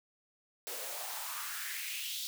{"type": "noise with high-pass filter sweep", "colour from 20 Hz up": "white", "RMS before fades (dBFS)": -40, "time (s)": [0.67, 2.27], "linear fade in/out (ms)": 0, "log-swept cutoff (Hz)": [420, 3900], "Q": 3.5, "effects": []}